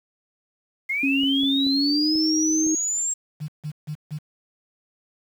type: linear sweep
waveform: sine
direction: up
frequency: 2093 to 7560 Hz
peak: -22 dBFS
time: 0.89-3.14 s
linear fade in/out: 10 ms
type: tone with pitch glide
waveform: sine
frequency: 273.7 to 314.4 Hz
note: C#4 to D#4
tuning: -22 to +18 cents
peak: -20 dBFS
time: 1.03-2.75 s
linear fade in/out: 5 ms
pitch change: +240 cents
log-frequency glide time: 1.73-2.15 s
type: clicks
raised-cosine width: 2 ms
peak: -27 dBFS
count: 5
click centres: 1.234 / 1.434 / 1.667 / 2.156 / 2.667 s
type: tone bursts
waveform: sine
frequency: 151.6 Hz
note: D#3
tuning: 45 cents flat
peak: -27 dBFS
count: 4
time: 3.4-4.19 s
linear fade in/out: 20 ms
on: 85 ms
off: 150 ms
effects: 8-bit